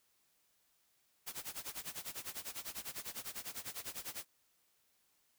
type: noise with tremolo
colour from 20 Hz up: white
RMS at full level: -42 dBFS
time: 1.26-4.25 s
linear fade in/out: 20 ms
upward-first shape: sine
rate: 10 Hz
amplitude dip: 90%
effects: white hiss -75 dBFS RMS until 5.38 s